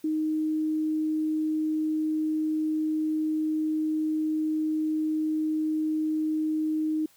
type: tone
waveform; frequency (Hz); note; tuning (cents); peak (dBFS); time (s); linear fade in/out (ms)
sine; 311.1; D#4; 0; -24; 0.04-7.06; 5
effects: white hiss -60 dBFS RMS until 7.16 s